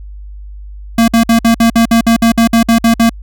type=tone bursts; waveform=square; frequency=229.5 Hz; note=A#3; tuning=27 cents flat; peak=-6 dBFS; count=14; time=0.98-3.095 s; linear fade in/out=5 ms; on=100 ms; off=55 ms; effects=added 50 Hz sine -26 dBFS peak until 3.22 s